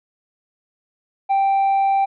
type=tone with tanh clipping; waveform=triangle; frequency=784 Hz; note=G5; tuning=in tune; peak=-15 dBFS; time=1.29-2.06 s; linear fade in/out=20 ms; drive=7 dB; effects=none